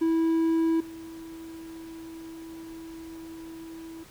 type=tone with level steps; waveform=triangle; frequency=326.9 Hz; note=E4; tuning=14 cents flat; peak=-19 / -37 dBFS; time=0.01-4.04 s; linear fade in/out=10 ms; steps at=0.8 s; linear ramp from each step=5 ms; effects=pink hiss -52 dBFS RMS until 4.1 s